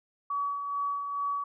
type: tone with tremolo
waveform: sine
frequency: 1136 Hz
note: C#6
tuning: 42 cents sharp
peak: -27 dBFS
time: 0.3-1.44 s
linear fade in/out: 5 ms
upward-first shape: sine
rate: 2.3 Hz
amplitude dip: 45%
effects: none